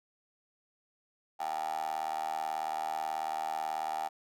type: tone with high-pass filter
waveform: 15% pulse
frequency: 78.3 Hz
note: D#2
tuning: 11 cents sharp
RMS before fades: -35 dBFS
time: 1.39-4.09 s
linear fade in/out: 20 ms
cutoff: 790 Hz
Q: 8.7
effects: none